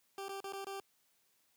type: tone with dropouts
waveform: 20% pulse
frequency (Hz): 392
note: G4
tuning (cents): 0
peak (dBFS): -36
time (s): 0.18-0.8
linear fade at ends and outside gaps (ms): 1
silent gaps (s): 0.283-0.292 / 0.404-0.442 / 0.524-0.534 / 0.645-0.668
effects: white hiss -74 dBFS RMS until 1.56 s + high-pass 100 Hz 12 dB/octave